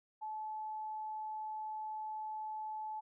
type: tone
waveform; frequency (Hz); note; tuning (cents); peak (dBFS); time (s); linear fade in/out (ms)
sine; 864; A5; -32; -39; 0.21-3.01; 20
effects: none